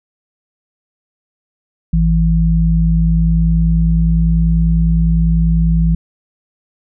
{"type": "tone pair together", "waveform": "sine", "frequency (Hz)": [55, 164.81], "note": ["A1", "E3"], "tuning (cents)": [0, 0], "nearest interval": "octave + perfect fifth", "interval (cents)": 1900, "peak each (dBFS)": -12, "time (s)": [1.93, 5.95], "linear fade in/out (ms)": 5, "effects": []}